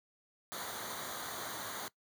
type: noise with comb filter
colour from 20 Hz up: pink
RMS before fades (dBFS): -42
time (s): 0.52-1.88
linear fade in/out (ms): 0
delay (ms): 0.38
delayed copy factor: -0.75
effects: noise-tail reverb RT60 0.1 s tail -20 dB re dry + high-pass 100 Hz 12 dB/octave

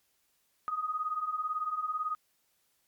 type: beating tone pair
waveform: sine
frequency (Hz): 1234 / 1252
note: D#6 / D#6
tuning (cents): -15 / +10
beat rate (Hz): 18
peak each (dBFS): -36 / -32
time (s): 0.68-2.15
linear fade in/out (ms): 0
effects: white hiss -73 dBFS RMS until 2.87 s + MP3 96 kbps

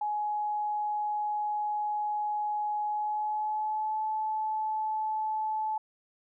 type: tone with pitch glide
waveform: sine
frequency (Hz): 840 to 866.1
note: G#5 to A5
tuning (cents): +19 to -28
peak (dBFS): -28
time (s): 0.01-5.78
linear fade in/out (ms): 5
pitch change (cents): +53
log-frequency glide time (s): 2.85-4.03
effects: none

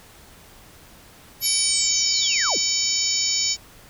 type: linear sweep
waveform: sine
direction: down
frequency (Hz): 11820 to 60.6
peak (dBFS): -24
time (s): 1.4-2.59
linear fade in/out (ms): 50
type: harmonic tone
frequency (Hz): 763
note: G5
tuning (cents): -47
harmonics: 3 / 4 / 5 / 6 / 7 / 8 / 9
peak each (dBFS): -32 / -33 / -32 / -28 / -24 / -32 / -24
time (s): 1.41-3.57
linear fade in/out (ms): 50
effects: pink hiss -48 dBFS RMS until 3.89 s

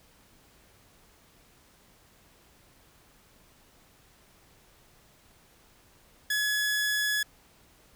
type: tone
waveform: sawtooth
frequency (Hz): 1695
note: G#6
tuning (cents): +35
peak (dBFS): -22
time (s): 6.3-7.23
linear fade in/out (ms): 5
effects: pink hiss -60 dBFS RMS until 7.95 s

